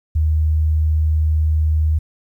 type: tone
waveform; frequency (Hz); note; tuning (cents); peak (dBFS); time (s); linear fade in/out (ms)
sine; 77.78; D#2; 0; -13; 0.15-1.99; 10
effects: 9-bit